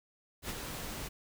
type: noise with ADSR envelope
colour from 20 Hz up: pink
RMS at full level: -37 dBFS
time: 0.42-1.09 s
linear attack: 76 ms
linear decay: 30 ms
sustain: -4 dB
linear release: 19 ms
effects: none